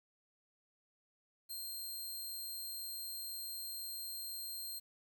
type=tone; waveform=10% pulse; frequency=4186 Hz; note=C8; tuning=in tune; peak=-35 dBFS; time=1.49-4.8 s; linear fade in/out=20 ms; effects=11-bit